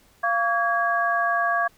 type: tone cluster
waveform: sine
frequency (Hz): 690 / 1138 / 1646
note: F5 / C#6 / G#6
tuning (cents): -21 / +45 / -16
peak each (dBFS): -24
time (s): 0.23-1.68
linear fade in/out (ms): 10
effects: pink hiss -58 dBFS RMS until 1.77 s